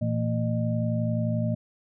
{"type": "tone cluster", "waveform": "sine", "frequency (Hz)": [115.5, 167.1, 226.6, 608], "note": ["A#2", "E3", "A#3", "D#5"], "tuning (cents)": [-16, 24, -49, -40], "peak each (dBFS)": [-26, -31, -29, -33], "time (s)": [0.01, 1.55], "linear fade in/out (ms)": 10, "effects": []}